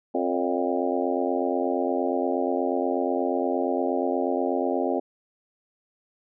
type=harmonic tone with a mistuned harmonic; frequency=88.4 Hz; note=F2; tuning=22 cents sharp; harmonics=3 / 4 / 5 / 6 / 7 / 8 / 9; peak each=-28 / -29 / -30 / -31 / -31 / -32 / -33 dBFS; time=0.14-5 s; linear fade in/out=10 ms; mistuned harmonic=6; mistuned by=+66 cents; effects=none